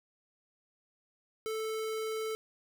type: tone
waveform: square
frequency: 439.4 Hz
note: A4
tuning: 2 cents flat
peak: -34 dBFS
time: 1.46-2.35 s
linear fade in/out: 0 ms
effects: none